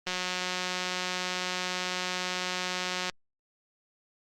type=click train; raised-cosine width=0.2 ms; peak=-14 dBFS; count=552; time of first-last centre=0.07-3.097 s; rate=182 Hz; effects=Opus 32 kbps